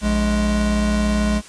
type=tone pair together; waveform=square; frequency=58.79 / 209.5 Hz; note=A#1 / G#3; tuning=+15 / +15 cents; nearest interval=octave + minor seventh; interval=2200 cents; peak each=-21 / -19 dBFS; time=0.01-1.42 s; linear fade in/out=50 ms; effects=white hiss -41 dBFS RMS until 1.48 s + resampled to 22050 Hz